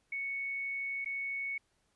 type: tone with dropouts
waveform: sine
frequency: 2217 Hz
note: C#7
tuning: in tune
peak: -34 dBFS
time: 0.12-1.58 s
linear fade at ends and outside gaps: 5 ms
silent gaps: 1.047-1.058 s
effects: pink hiss -75 dBFS RMS until 1.95 s + resampled to 24000 Hz